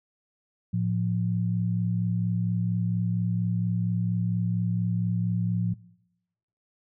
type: tone pair together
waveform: sine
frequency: 111.49 / 175.8 Hz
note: A2 / F3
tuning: +23 / +12 cents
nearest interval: minor sixth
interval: 789 cents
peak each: -26 dBFS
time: 0.73-5.74 s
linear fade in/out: 10 ms
effects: noise-tail reverb RT60 0.9 s tail -22 dB re dry